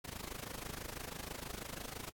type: noise with amplitude modulation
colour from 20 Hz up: pink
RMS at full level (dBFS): -42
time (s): 0.04-2.11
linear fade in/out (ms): 10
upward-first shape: sine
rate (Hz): 26.1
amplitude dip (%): 90
effects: AAC 64 kbps